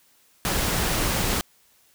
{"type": "noise", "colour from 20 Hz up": "pink", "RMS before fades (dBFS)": -24, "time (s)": [0.45, 1.41], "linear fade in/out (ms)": 0, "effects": ["white hiss -60 dBFS RMS until 1.94 s"]}